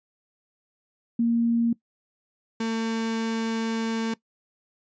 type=tone pair in turn; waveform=sine / 35% pulse; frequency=233.1 / 225.6 Hz; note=A#3 / A3; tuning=0 / +44 cents; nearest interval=minor second; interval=56 cents; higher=first; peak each=-19 / -23 dBFS; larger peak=first; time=1.19-1.73 / 2.6-4.14 s; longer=second; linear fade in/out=5 ms; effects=noise-tail reverb RT60 0.1 s tail -20 dB re dry + resampled to 16000 Hz